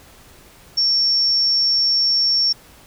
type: tone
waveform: sine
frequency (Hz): 5470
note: F8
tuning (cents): -37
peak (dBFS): -14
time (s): 0.77-2.53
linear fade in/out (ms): 10
effects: pink hiss -47 dBFS RMS until 2.86 s